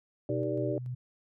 sine tone with tremolo, 124.8 Hz, B2, 19 cents sharp, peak -33 dBFS, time 0.29-0.95 s, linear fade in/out 10 ms, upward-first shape square, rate 3.5 Hz, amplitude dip 30%
sine chord, Eb major seventh, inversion none, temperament just, 311.1 / 388.9 / 466.7 / 583.4 Hz, Eb4 / G4 / Bb4 / D5, 0 / -14 / +2 / -12 cents, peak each -34 / -34 / -39 / -34 dBFS, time 0.29-0.78 s, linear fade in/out 2 ms
effects none

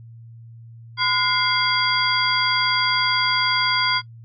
sine tone cluster, 1018 / 1440 / 2099 / 3320 / 4759 Hz, C6 / F#6 / C7 / G#7 / D8, -48 / -47 / +5 / -1 / +22 cents, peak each -24 dBFS, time 0.97-4.02 s, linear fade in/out 50 ms, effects noise-tail reverb RT60 0.1 s tail -23 dB re dry + added 115 Hz sine -39 dBFS peak until 4.24 s

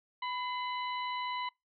harmonic tone with a mistuned harmonic, 994 Hz, B5, 11 cents sharp, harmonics 1 / 2 / 3 / 4, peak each -35 / -41 / -45 / -47 dBFS, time 0.22-1.49 s, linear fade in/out 5 ms, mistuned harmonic 2, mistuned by +51 cents, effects noise-tail reverb RT60 0.2 s tail -25 dB re dry

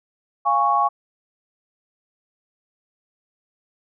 sine chord, Db major, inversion first, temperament equal with one note detuned, 698.5 / 822.5 / 1108.7 Hz, F5 / Ab5 / Db6, 0 / -17 / 0 cents, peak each -24 / -20 / -18 dBFS, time 0.45-0.89 s, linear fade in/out 20 ms, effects none

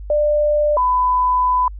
sine tone pair in turn, 595 / 1000.7 Hz, D5 / B5, +22 / +23 cents, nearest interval major sixth, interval 901 cents, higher second, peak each -13 dBFS, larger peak neither, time 0.1-0.77 / 0.77-1.68 s, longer second, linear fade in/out 2 ms, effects added 50 Hz sine -29 dBFS peak until 1.79 s

